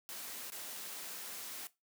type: noise with dropouts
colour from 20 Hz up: white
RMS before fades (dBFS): -45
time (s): 0.09-1.67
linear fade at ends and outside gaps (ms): 0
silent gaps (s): 0.501-0.521
effects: noise-tail reverb RT60 0.2 s tail -17 dB re dry + high-pass 200 Hz 12 dB/octave